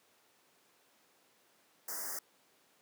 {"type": "band-stop noise", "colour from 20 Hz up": "white", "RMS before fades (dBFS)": -40, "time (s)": [1.88, 2.19], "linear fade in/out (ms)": 5, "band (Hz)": [2000, 4900], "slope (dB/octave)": 96, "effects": ["pink hiss -68 dBFS RMS until 2.81 s", "high-pass 300 Hz 12 dB/octave"]}